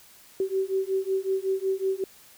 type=beating tone pair; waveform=sine; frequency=380.9 / 386.3 Hz; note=G4 / G4; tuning=-50 / -25 cents; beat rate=5.4 Hz; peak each=-27 dBFS; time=0.4-2.04 s; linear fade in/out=2 ms; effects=white hiss -53 dBFS RMS until 2.37 s